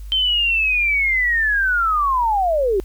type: linear sweep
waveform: sine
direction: down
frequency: 3123 to 362.9 Hz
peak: -15 dBFS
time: 0.12-2.8 s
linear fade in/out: 0 ms
effects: added 50 Hz sine -30 dBFS peak until 2.84 s + white hiss -53 dBFS RMS until 2.84 s